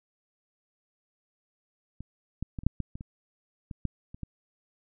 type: clicks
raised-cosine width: 5 ms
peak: -27 / -19 / -22 / -30 / -10 / -18 / -26 / -27 / -25 / -16 / -30 / -23 dBFS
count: 12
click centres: 2.006 / 2.426 / 2.588 / 2.635 / 2.666 / 2.803 / 2.955 / 3.009 / 3.712 / 3.853 / 4.145 / 4.233 s
effects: none